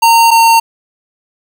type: tone pair in turn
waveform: square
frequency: 920 / 914.2 Hz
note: A#5 / A#5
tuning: -23 / -34 cents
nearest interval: unison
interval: 11 cents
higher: first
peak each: -5 dBFS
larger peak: neither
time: 0.02-0.31 / 0.31-0.6 s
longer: neither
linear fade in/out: 10 ms
effects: 7-bit